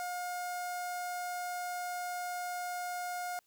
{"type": "tone with notch filter", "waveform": "sawtooth", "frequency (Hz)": 715, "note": "F5", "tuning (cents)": 41, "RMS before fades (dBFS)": -38, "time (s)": [0, 3.39], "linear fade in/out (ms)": 0, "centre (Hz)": 3100, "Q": 1.1, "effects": ["white hiss -73 dBFS RMS until 3.46 s"]}